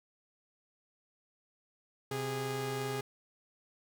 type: tone pair together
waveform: sawtooth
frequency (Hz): 129.55 / 411.3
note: C3 / G#4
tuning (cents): -17 / -17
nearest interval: octave + minor sixth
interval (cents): 2000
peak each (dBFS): -34 / -32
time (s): 2.11-3.01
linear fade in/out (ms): 5
effects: none